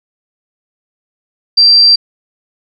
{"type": "tone", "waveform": "sine", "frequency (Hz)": 4707, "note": "D8", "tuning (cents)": 3, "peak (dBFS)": -3, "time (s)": [1.57, 1.96], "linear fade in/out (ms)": 10, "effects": []}